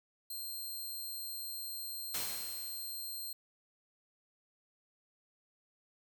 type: tone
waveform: 5% pulse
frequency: 4178 Hz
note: C8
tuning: 3 cents flat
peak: -33 dBFS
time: 0.3-3.33 s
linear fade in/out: 5 ms
type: noise with exponential decay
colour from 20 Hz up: white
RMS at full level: -36 dBFS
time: 2.14-3.16 s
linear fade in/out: 5 ms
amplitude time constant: 220 ms
effects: none